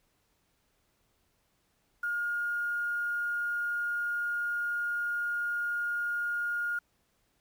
sine tone with quantisation, 1423 Hz, F6, 32 cents sharp, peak -29 dBFS, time 2.03-6.79 s, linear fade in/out 5 ms, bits 9, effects pink hiss -73 dBFS RMS until 7.4 s

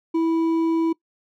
triangle tone with hard clipping, 327.9 Hz, E4, 9 cents flat, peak -19 dBFS, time 0.14-0.93 s, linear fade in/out 10 ms, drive 8 dB, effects noise-tail reverb RT60 0.1 s tail -22 dB re dry

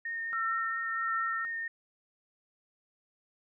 sine tone with vibrato, 1836 Hz, A#6, 27 cents flat, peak -33 dBFS, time 0.05-1.68 s, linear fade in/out 5 ms, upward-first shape sine, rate 4.4 Hz, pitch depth 11 cents each way
sine tone with tremolo, 1342 Hz, E6, 31 cents sharp, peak -29 dBFS, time 0.33-1.45 s, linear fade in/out 0 ms, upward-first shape triangle, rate 1.5 Hz, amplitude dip 60%
effects none

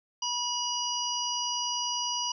harmonic tone, 970 Hz, B5, 31 cents flat, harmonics 1 / 3 / 5 / 6, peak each -34 / -34 / -34 / -34 dBFS, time 0.22-2.32 s, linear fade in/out 5 ms, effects none

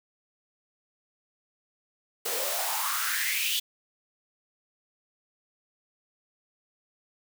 white noise with high-pass filter sweep, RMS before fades -29 dBFS, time 2.25-3.6 s, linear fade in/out 10 ms, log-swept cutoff 410 to 3300 Hz, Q 5.5, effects none

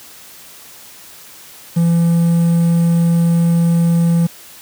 triangle tone with quantisation, 168.9 Hz, E3, 42 cents sharp, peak -8 dBFS, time 1.76-4.27 s, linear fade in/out 10 ms, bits 6, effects white hiss -39 dBFS RMS until 4.61 s + high-pass 60 Hz 12 dB/octave

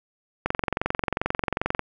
click train, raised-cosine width 0.5 ms, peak -8 dBFS, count 31, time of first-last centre 0.46-1.793 s, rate 22.5 Hz, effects none

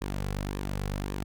sawtooth tone with flanger, 49.01 Hz, G1, in tune, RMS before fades -33 dBFS, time 0.01-1.24 s, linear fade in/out 10 ms, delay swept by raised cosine 1.4 to 3.3 ms, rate 1.8 Hz, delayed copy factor -0.55, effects none

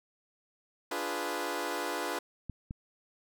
15% pulse chord, D diminished seventh, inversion none, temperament equal, 293.7 / 349.2 / 415.3 / 493.9 Hz, D4 / F4 / Ab4 / Cb5, 0 / 0 / 0 / 0 cents, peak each -33 / -31 / -33 / -31 dBFS, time 0.91-2.19 s, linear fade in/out 5 ms
clicks, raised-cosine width 5 ms, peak -26 dBFS, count 2, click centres 2.497 / 2.709 s
effects none

